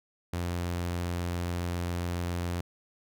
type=tone; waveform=sawtooth; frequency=87.31 Hz; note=F2; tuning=in tune; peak=-26 dBFS; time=0.33-2.61 s; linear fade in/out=5 ms; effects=none